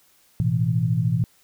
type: chord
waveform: sine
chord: A suspended second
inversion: none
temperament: equal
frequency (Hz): 110 / 123.47 / 164.81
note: A2 / B2 / E3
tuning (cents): 0 / 0 / 0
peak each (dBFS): -24 / -22 / -23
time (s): 0.4-1.24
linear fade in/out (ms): 0
effects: white hiss -59 dBFS RMS until 1.43 s